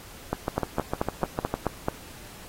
two click trains, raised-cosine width 1 ms, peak -10 / -11 dBFS, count 7 / 9, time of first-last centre 0.58-1.884 / 0.33-1.54 s, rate 4.6 / 6.61 Hz, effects pink hiss -46 dBFS RMS until 2.48 s + AAC 48 kbps

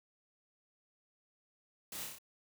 white noise with echo, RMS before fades -45 dBFS, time 1.92-2.04 s, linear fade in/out 2 ms, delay 29 ms, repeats 5, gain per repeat -2 dB, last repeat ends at 2.185 s, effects none

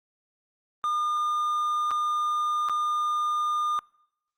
triangle tone with dropouts, 1211 Hz, D#6, 47 cents flat, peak -22 dBFS, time 0.84-3.79 s, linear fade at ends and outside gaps 0 ms, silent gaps 1.908-1.914 / 2.687-2.696 s, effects noise-tail reverb RT60 0.8 s tail -25 dB re dry + Opus 24 kbps

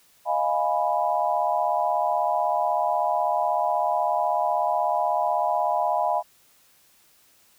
sine chord, F half-diminished seventh, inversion third, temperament equal, 622.3 / 698.5 / 830.6 / 987.8 Hz, Eb5 / F5 / Ab5 / Cb6, 0 / 0 / 0 / 0 cents, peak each -27 / -25 / -26 / -27 dBFS, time 0.25-6.23 s, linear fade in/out 50 ms, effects white hiss -59 dBFS RMS until 7.58 s

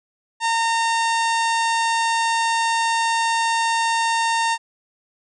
harmonic tone with a mistuned harmonic, 915 Hz, A#5, 32 cents flat, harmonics 1 / 2 / 3 / 4 / 5 / 6 / 7 / 8 / 9 / 10, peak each -19 / -25 / -29 / -31 / -33 / -35 / -36 / -37 / -38 / -39 dBFS, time 0.4-4.58 s, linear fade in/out 50 ms, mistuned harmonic 10, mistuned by +18 cents, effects none

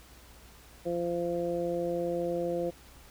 harmonic tone, 172.4 Hz, F3, 22 cents flat, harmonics 1 / 2 / 3 / 4, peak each -38 / -33 / -31 / -40 dBFS, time 0.85-2.71 s, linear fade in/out 20 ms, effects added 60 Hz sine -55 dBFS peak until 3.1 s + pink hiss -55 dBFS RMS until 3.1 s

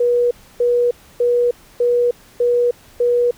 sine tone bursts, 483.5 Hz, B4, 37 cents flat, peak -12 dBFS, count 6, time 0-3.31 s, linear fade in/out 5 ms, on 310 ms, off 290 ms, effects pink hiss -47 dBFS RMS until 3.37 s

